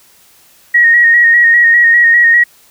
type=tone with vibrato; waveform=sine; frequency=1882 Hz; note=A#6; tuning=16 cents sharp; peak=-4 dBFS; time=0.74-2.44 s; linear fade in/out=10 ms; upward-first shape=square; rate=5 Hz; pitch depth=27 cents each way; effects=white hiss -46 dBFS RMS until 2.7 s